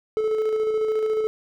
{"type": "tone with tremolo", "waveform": "triangle", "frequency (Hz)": 434.9, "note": "A4", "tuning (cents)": -20, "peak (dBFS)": -17, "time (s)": [0.17, 1.27], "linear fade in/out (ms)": 0, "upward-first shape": "square", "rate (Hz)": 14, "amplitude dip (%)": 30, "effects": []}